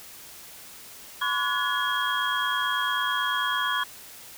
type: tone cluster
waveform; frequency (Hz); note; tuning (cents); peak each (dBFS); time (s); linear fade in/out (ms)
sine; 1020 / 1129 / 1456 / 1693 / 3270; C6 / C#6 / F#6 / G#6 / G#7; -44 / +31 / -28 / +33 / -28; -30; 1.21-3.84; 10
effects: white hiss -45 dBFS RMS until 4.37 s